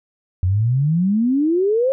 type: exponential sweep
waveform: sine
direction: up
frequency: 87.31 to 547 Hz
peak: -14 dBFS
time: 0.43-1.92 s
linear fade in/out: 0 ms
effects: none